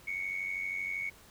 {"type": "tone with amplitude modulation", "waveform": "sine", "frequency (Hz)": 2217, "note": "C#7", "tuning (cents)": 0, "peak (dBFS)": -29, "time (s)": [0.07, 1.1], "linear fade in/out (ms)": 10, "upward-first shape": "sine", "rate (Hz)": 92.7, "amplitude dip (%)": 70, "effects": ["tanh soft clip ceiling -26 dBFS", "pink hiss -57 dBFS RMS until 1.3 s"]}